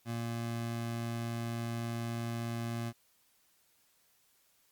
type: tone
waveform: 25% pulse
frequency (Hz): 116.54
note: A#2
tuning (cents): 0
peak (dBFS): -31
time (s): 0.05-2.93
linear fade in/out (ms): 50
effects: white hiss -70 dBFS RMS until 4.71 s + Opus 48 kbps